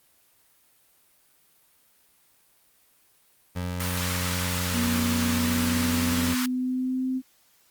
25% pulse tone, 89.5 Hz, F2, 43 cents sharp, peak -24 dBFS, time 3.55-6.35 s, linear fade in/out 20 ms
pink high-pass noise, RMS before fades -31 dBFS, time 3.8-6.46 s, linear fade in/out 2 ms, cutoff 1000 Hz, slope 48 dB/octave
sine tone with pitch glide, 238.9 to 259 Hz, A#3 to C4, +43 to -17 cents, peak -24 dBFS, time 4.72-7.22 s, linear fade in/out 50 ms, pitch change +140 cents, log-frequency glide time 5.15-7.08 s
effects white hiss -62 dBFS RMS until 7.7 s + Opus 32 kbps

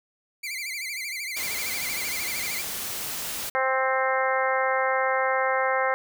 sawtooth tone with vibrato, 2200 Hz, C#7, 14 cents flat, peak -27 dBFS, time 0.43-2.62 s, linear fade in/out 10 ms, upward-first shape sine, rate 13 Hz, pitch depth 140 cents each way
white noise, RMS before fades -32 dBFS, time 1.36-3.5 s, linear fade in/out 10 ms
harmonic tone, 262.8 Hz, C4, 8 cents sharp, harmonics 2 / 3 / 4 / 5 / 6 / 7 / 8, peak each -26 / -28 / -29 / -30 / -31 / -31 / -32 dBFS, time 3.55-5.94 s, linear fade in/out 0 ms
effects none

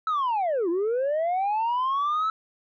sine linear two-way sweep, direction down then up, 1318.5 to 327.4 to 1318.5 Hz, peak -20 dBFS, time 0.07-2.3 s, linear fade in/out 2 ms, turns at 0.69 s, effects tanh soft clip ceiling -21 dBFS

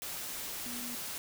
sine tone in noise, 242.1 Hz, B3, 34 cents flat, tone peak -43 dBFS, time 0.66-0.95 s, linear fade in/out 0 ms, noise white, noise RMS -40 dBFS, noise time 0.02-1.18 s, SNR -6 dB, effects none

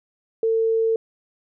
sine tone, 450 Hz, A4, 39 cents sharp, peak -17 dBFS, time 0.43-0.96 s, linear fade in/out 2 ms, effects none

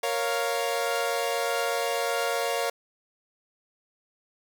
sawtooth chord, Bb minor, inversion none, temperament equal, 466.2 / 554.4 / 698.5 Hz, Bb4 / Db5 / F5, 0 / 0 / 0 cents, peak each -26 dBFS, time 0.03-2.7 s, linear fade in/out 5 ms, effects 9-bit

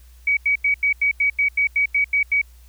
sine tone bursts, 2267 Hz, C#7, 38 cents sharp, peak -15 dBFS, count 12, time 0.27-2.416 s, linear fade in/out 5 ms, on 100 ms, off 86 ms, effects added 60 Hz sine -44 dBFS peak until 2.68 s + white hiss -57 dBFS RMS until 2.68 s

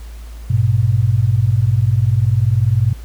sine tone pair together, 101.23 / 121.4 Hz, G#2 / B2, -44 / -29 cents, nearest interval minor third, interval 315 cents, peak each -14 dBFS, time 0.5-2.93 s, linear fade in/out 5 ms, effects added 56 Hz sine -29 dBFS peak until 3.04 s + pink hiss -45 dBFS RMS until 3.04 s

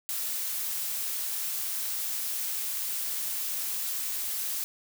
blue noise, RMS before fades -32 dBFS, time 0.09-4.64 s, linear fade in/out 0 ms, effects none

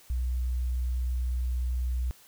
sine tone, 62 Hz, B1, 7 cents sharp, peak -26 dBFS, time 0.1-2.11 s, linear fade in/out 0 ms, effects white hiss -56 dBFS RMS until 2.27 s

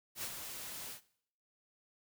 white noise with ADSR envelope, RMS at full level -39 dBFS, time 0.15-1.01 s, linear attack 78 ms, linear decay 66 ms, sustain -6 dB, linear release 100 ms, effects noise-tail reverb RT60 0.6 s tail -18 dB re dry

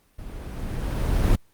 brown noise with level ramp, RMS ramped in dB -38 to -18 dBFS, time 0.18-1.36 s, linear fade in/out 10 ms, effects pink hiss -63 dBFS RMS until 1.53 s + Opus 24 kbps

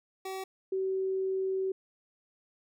25% pulse / sine tone pair in turn, 381 / 381 Hz, G4 / G4, -49 / -49 cents, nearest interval unison, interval 0 cents, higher neither, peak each -32 / -28 dBFS, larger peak second, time 0.25-0.44 / 0.72-1.72 s, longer second, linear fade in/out 5 ms, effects none

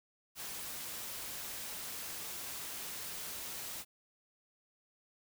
white noise, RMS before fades -43 dBFS, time 0.35-3.85 s, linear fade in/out 50 ms, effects none

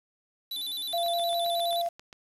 square tone with vibrato, 3729 Hz, A#7, in tune, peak -32 dBFS, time 0.51-1.82 s, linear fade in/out 5 ms, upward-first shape square, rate 9.6 Hz, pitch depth 98 cents each way
sine tone, 686 Hz, F5, 31 cents flat, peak -26 dBFS, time 0.93-1.89 s, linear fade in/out 10 ms
click train, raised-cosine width 0.2 ms, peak -28 dBFS, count 10, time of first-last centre 0.93-2.128 s, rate 7.51 Hz
effects resampled to 32000 Hz + 8-bit

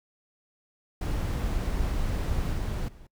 brown noise with level steps, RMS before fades -28 / -30 / -48 dBFS, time 1.01-3.07 s, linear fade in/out 5 ms, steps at 2.53 / 2.88 s, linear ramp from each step 5 ms, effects noise-tail reverb RT60 0.1 s tail -24 dB re dry

